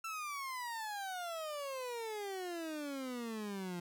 30% pulse exponential sweep, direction down, 1348 to 172.2 Hz, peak -37 dBFS, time 0.04-3.8 s, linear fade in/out 5 ms, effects none

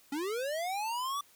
square linear sweep, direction up, 270.4 to 1168 Hz, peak -33 dBFS, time 0.12-1.21 s, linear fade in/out 5 ms, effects white hiss -62 dBFS RMS until 1.35 s

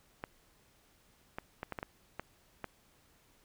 clicks, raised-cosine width 0.5 ms, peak -23 dBFS, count 8, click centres 0.239 / 1.385 / 1.631 / 1.723 / 1.788 / 1.829 / 2.196 / 2.643 s, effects pink hiss -67 dBFS RMS until 3.44 s

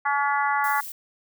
harmonic tone, 284.1 Hz, C#4, 43 cents sharp, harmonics 3 / 4 / 5 / 6 / 7, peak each -24 / -26 / -28 / -30 / -31 dBFS, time 0.05-0.81 s, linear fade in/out 10 ms
violet noise, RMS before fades -36 dBFS, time 0.64-0.92 s, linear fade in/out 2 ms
effects none

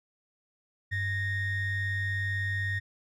triangle ring-modulated tone, 880 Hz, A5, in tune, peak -23 dBFS, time 0.91-2.8 s, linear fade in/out 20 ms, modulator 978 Hz, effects none

